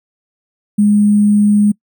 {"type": "tone with sample-and-hold", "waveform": "sine", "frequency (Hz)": 207.3, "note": "G#3", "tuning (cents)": -3, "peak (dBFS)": -7, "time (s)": [0.78, 1.72], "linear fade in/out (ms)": 10, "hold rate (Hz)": 8820, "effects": ["noise-tail reverb RT60 0.1 s tail -25 dB re dry"]}